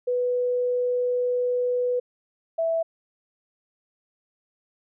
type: tone pair in turn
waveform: sine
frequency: 493.9 / 657.9 Hz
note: B4 / E5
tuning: 0 / -4 cents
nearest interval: perfect fourth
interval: 496 cents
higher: second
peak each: -21 dBFS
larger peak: neither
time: 0.07-2 / 2.58-2.83 s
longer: first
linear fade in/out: 10 ms
effects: none